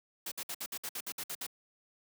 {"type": "noise bursts", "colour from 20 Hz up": "white", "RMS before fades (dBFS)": -39, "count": 11, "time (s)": [0.26, 1.466], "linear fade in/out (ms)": 5, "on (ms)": 56, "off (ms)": 59, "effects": ["high-pass 150 Hz 12 dB/octave"]}